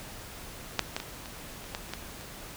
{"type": "clicks", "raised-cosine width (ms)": 0.2, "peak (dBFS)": [-6, -13, -18, -24, -29, -15, -29, -16, -28], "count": 9, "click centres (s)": [0.793, 0.965, 1.001, 1.258, 1.642, 1.749, 1.892, 1.936, 2.211], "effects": ["pink hiss -44 dBFS RMS until 2.56 s"]}